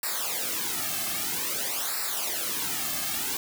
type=noise with flanger; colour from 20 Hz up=white; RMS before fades=-30 dBFS; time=0.03-3.37 s; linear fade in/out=2 ms; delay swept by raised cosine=0.31 to 2.11 ms; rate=0.51 Hz; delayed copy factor=-0.8; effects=none